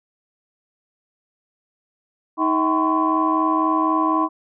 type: tone cluster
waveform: sine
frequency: 315.7 / 646 / 766 / 1022 / 1106 Hz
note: D#4 / E5 / G5 / C6 / C#6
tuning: +25 / -35 / -40 / -41 / -4 cents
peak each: -20 / -28 / -28 / -20 / -23 dBFS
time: 2.37-4.29 s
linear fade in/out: 50 ms
effects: tanh soft clip ceiling -5 dBFS